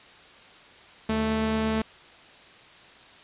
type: tone pair together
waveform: sawtooth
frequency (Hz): 76.23 / 220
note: D#2 / A3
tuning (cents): -35 / 0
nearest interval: octave + tritone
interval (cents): 1835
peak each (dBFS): -30 / -20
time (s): 1.09-1.82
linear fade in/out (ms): 5
effects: white hiss -50 dBFS RMS until 3.23 s + resampled to 8000 Hz